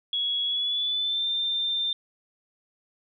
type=tone with pitch glide; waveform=sine; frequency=3348 to 3588 Hz; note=G#7 to A7; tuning=+13 to +33 cents; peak=-24 dBFS; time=0.13-1.93 s; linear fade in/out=2 ms; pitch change=+120 cents; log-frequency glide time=0.45-1.28 s; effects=none